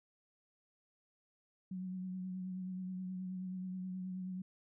sine tone with vibrato, 185 Hz, F#3, in tune, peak -39 dBFS, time 1.71-4.42 s, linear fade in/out 5 ms, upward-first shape triangle, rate 9.4 Hz, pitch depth 32 cents each way, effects none

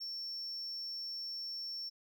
triangle tone, 5440 Hz, F8, 46 cents flat, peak -38 dBFS, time 0-1.9 s, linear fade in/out 20 ms, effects none

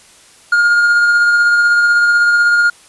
triangle tone with tremolo, 1419 Hz, F6, 27 cents sharp, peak -5 dBFS, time 0.52-2.7 s, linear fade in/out 5 ms, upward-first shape triangle, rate 16 Hz, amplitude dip 30%, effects white hiss -44 dBFS RMS until 2.88 s + resampled to 24000 Hz

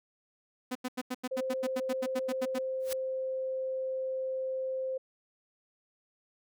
sawtooth tone bursts, 252.6 Hz, B3, 39 cents sharp, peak -28 dBFS, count 15, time 0.71-2.588 s, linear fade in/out 10 ms, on 44 ms, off 87 ms
sine tone, 523.3 Hz, C5, in tune, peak -31 dBFS, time 1.31-4.98 s, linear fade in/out 10 ms
white noise with exponential growth, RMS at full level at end -34 dBFS, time 2.8-2.93 s, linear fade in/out 1 ms, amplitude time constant 27 ms
effects none

